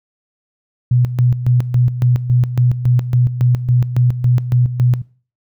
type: tone with tremolo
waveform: sine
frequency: 123.47 Hz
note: B2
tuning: in tune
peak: -9 dBFS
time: 0.91-5.02 s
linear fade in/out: 5 ms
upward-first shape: square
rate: 3.6 Hz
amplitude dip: 70%
effects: noise-tail reverb RT60 0.4 s tail -21 dB re dry

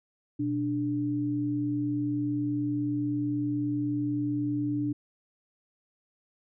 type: tone pair together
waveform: sine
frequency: 123.47 / 294 Hz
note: B2 / D4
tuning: 0 / +2 cents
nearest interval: octave + minor third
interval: 1502 cents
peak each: -33 / -27 dBFS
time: 0.39-4.93 s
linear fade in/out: 10 ms
effects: none

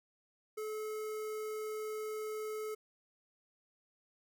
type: tone with notch filter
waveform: square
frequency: 430.9 Hz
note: A4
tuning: 36 cents flat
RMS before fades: -40 dBFS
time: 0.57-2.75 s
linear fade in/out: 10 ms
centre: 3500 Hz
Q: 1
effects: none

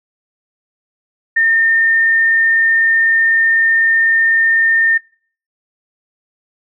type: tone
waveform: sine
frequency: 1816 Hz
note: A#6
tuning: 46 cents flat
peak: -9 dBFS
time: 1.36-4.98 s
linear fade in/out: 10 ms
effects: noise-tail reverb RT60 0.5 s tail -25 dB re dry

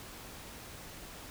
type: silence
effects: pink hiss -48 dBFS RMS until 1.3 s

